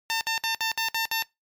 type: tone bursts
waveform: 10% pulse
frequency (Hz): 900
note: A5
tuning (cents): +39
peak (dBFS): -16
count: 7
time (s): 0.1-1.224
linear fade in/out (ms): 0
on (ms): 110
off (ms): 59
effects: noise-tail reverb RT60 0.2 s tail -23 dB re dry + MP3 96 kbps